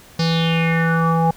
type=tone with low-pass filter sweep; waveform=square; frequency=164.81 Hz; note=E3; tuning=in tune; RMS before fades=-17 dBFS; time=0.19-1.31 s; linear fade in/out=5 ms; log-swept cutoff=4900 to 800 Hz; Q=5.6; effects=pink hiss -45 dBFS RMS until 1.36 s